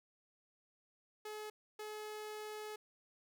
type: tone bursts at uneven times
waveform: sawtooth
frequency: 425.9 Hz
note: G#4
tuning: 44 cents sharp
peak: -40 dBFS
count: 2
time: 1.25-1.5 / 1.79-2.76 s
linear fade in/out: 5 ms
effects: none